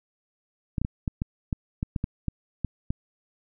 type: clicks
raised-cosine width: 5 ms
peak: -14 dBFS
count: 12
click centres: 0.782 / 0.816 / 0.849 / 1.078 / 1.219 / 1.528 / 1.829 / 1.962 / 2.041 / 2.283 / 2.647 / 2.905 s
effects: none